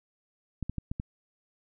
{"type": "clicks", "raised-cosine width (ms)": 5, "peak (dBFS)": -20, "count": 5, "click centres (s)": [0.627, 0.696, 0.783, 0.915, 0.999], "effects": []}